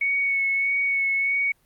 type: tone with vibrato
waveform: sine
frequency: 2217 Hz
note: C#7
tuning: in tune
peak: -20 dBFS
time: 0.01-1.52 s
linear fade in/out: 5 ms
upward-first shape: sine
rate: 1.6 Hz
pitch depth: 18 cents each way
effects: pink hiss -64 dBFS RMS until 1.65 s + Opus 32 kbps